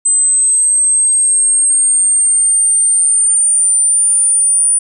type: exponential sweep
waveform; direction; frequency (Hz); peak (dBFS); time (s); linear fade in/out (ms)
sine; up; 8130 to 9420; -8; 0.05-4.79; 10
effects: none